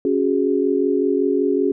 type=chord; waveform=sine; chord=C# suspended fourth; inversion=none; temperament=equal; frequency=277.2 / 370 / 415.3 Hz; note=C#4 / F#4 / G#4; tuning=0 / 0 / 0 cents; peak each=-20 dBFS; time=0.05-1.72 s; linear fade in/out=2 ms; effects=none